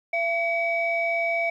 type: tone pair together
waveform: sine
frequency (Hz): 676 / 2274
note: E5 / C#7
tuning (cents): +43 / +44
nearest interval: octave + major sixth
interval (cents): 2101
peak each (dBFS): -24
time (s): 0.13-1.5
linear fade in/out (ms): 5
effects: tanh soft clip ceiling -15 dBFS + 10-bit